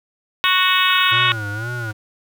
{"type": "harmonic tone", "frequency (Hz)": 370, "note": "F#4", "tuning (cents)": 0, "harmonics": [3, 4, 5, 6, 7, 8, 9, 10], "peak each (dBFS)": [-19, -22, -23, -24, -21, -22, -24, -22], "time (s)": [0.44, 1.32], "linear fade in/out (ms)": 0}
{"type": "noise", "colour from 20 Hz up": "violet", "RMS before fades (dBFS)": -39, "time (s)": [0.44, 1.12], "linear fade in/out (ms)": 5}
{"type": "tone", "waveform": "sine", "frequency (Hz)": 1443, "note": "F#6", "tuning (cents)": -44, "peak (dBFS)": -27, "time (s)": [0.9, 1.91], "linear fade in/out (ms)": 2}
{"type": "tone with vibrato", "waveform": "square", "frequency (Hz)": 111.9, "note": "A2", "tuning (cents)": 30, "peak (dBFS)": -26, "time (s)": [1.11, 1.93], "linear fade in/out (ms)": 20, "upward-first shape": "sine", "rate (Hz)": 2, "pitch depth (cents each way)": 160}
{"effects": []}